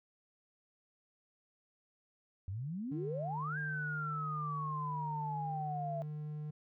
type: exponential two-way sweep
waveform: sine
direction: up then down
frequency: 88.7 to 1627 to 662 Hz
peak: -37 dBFS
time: 2.48-6.02 s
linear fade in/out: 0 ms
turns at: 3.58 s
type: tone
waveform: triangle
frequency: 150.9 Hz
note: D3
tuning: 47 cents sharp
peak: -37 dBFS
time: 2.91-6.51 s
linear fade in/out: 10 ms
effects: none